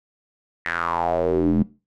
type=tone with band-pass filter sweep; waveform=square; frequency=42.39 Hz; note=E1; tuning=49 cents sharp; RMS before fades=-21 dBFS; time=0.65-1.63 s; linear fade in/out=10 ms; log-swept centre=1900 to 210 Hz; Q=5.6; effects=noise-tail reverb RT60 0.3 s tail -20 dB re dry